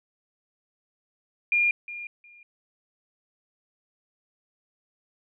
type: tone with echo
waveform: sine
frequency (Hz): 2412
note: D7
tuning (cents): +46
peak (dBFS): -19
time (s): 1.52-1.71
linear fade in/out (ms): 2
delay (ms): 360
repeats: 2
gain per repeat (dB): -15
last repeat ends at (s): 2.43
effects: none